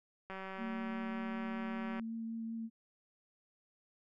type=click train; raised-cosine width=0.5 ms; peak=-30 dBFS; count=325; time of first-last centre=0.3-1.996 s; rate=191 Hz
type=tone with vibrato; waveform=sine; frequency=226.7 Hz; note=A#3; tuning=48 cents flat; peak=-38 dBFS; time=0.57-2.7 s; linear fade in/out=50 ms; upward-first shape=triangle; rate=5.2 Hz; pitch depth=12 cents each way
effects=none